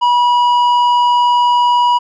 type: tone with tanh clipping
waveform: sine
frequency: 971 Hz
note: B5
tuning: 30 cents flat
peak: -10 dBFS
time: 0.01-1.99 s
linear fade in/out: 20 ms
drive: 8 dB
effects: none